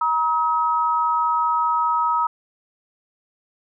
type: tone pair together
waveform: sine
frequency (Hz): 950.2 / 1275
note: A#5 / D#6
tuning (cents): +33 / +42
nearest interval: perfect fourth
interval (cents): 509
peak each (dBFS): -20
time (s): 0.01-2.27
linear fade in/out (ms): 5
effects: none